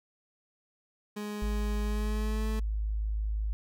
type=tone with pitch glide; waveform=30% pulse; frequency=208.6 to 217.8 Hz; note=G#3 to A3; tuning=+8 to -17 cents; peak=-32 dBFS; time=1.16-2.6 s; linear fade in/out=10 ms; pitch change=+75 cents; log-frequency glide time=1.84-2.47 s
type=tone; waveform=sine; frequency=52.9 Hz; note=G#1; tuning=33 cents sharp; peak=-28 dBFS; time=1.42-3.53 s; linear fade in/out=0 ms
effects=none